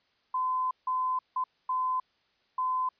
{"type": "tone bursts at uneven times", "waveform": "sine", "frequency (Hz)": 1022, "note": "C6", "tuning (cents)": -41, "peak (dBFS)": -26, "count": 5, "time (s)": [[0.34, 0.71], [0.87, 1.19], [1.36, 1.44], [1.69, 2], [2.58, 2.89]], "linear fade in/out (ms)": 5, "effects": ["white hiss -70 dBFS RMS until 2.99 s", "resampled to 11025 Hz"]}